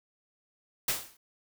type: noise with exponential decay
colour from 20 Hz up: white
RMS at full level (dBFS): -25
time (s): 0.88-1.17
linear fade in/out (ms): 5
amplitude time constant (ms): 63
effects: none